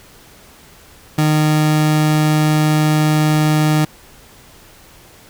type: tone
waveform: 30% pulse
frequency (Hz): 153.3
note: D#3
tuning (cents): -25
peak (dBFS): -9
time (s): 1.18-3.85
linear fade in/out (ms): 5
effects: pink hiss -44 dBFS RMS until 5.29 s